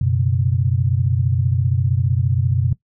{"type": "chord", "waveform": "sine", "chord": "F# suspended fourth", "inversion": "none", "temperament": "equal", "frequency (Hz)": [92.5, 123.47, 138.59], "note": ["F#2", "B2", "C#3"], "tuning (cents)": [0, 0, 0], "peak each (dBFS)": [-19, -18, -23], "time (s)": [0.01, 2.73], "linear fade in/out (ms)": 5, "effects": ["noise-tail reverb RT60 0.1 s tail -18 dB re dry"]}